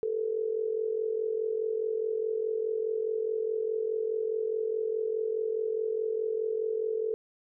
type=tone with amplitude modulation; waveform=sine; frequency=441.7 Hz; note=A4; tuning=7 cents sharp; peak=-24 dBFS; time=0.03-7.14 s; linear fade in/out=0 ms; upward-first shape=sine; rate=44.8 Hz; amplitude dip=75%; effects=none